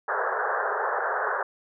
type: band-pass noise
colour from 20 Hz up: white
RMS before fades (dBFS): -27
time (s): 0.08-1.43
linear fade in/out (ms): 5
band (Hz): 400 to 1700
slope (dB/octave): 96
effects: none

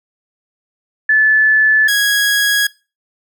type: tone pair in turn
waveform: sine / sawtooth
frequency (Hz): 1737 / 1657.3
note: A6 / G#6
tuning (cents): -23 / -4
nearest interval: minor second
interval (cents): 81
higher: first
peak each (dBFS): -8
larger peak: neither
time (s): 1.09-1.88 / 1.88-2.67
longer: neither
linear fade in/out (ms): 5
effects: noise-tail reverb RT60 0.3 s tail -21 dB re dry

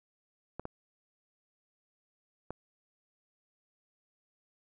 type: clicks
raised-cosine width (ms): 1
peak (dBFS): -24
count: 3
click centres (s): 0.596 / 0.654 / 2.506
effects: none

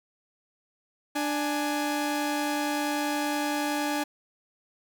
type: tone pair together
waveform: sawtooth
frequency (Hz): 295.2 / 835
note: D4 / G#5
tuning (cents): +9 / +9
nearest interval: octave + tritone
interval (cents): 1800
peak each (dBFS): -24 / -27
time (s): 1.15-4.04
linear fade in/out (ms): 10
effects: none

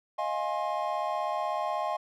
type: chord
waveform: triangle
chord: F minor seventh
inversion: third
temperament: equal with one note detuned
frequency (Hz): 622.3 / 698.5 / 830.6 / 1065.4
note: Eb5 / F5 / Ab5 / C6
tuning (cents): 0 / 0 / 0 / +31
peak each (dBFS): -32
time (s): 0.18-1.97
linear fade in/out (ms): 10
effects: none

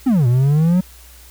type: exponential two-way sweep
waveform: triangle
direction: down then up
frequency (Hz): 280 to 117.8 to 187.9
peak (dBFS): -9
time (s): 0.06-0.81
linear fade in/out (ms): 10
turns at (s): 0.27
effects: added 60 Hz sine -42 dBFS peak until 1.3 s + white hiss -45 dBFS RMS until 1.3 s

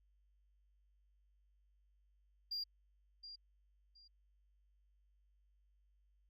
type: tone with echo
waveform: sine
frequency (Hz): 4783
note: D8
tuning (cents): +31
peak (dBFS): -37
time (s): 2.51-2.64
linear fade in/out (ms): 10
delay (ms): 720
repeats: 2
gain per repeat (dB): -12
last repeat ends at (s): 4.08
effects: tanh soft clip ceiling -36 dBFS + added 50 Hz sine -70 dBFS peak until 6.29 s

